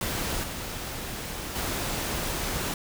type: noise with level steps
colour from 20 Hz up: pink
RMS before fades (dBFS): -30 / -35 / -30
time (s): 0.01-2.74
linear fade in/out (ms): 2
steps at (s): 0.43 / 1.55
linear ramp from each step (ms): 10
effects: none